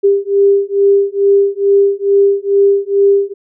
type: beating tone pair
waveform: sine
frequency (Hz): 397.4 / 399.7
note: G4 / G4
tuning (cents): +24 / +34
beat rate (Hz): 2.3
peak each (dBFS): -11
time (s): 0.03-3.34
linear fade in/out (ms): 20
effects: none